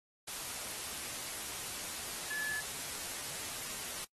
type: tone in noise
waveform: sine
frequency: 1722 Hz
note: A6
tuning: 38 cents flat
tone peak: -37 dBFS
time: 2.3-2.61 s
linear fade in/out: 10 ms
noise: white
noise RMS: -41 dBFS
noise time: 0.27-4.05 s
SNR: +1 dB
effects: noise-tail reverb RT60 0.1 s tail -25 dB re dry + AAC 32 kbps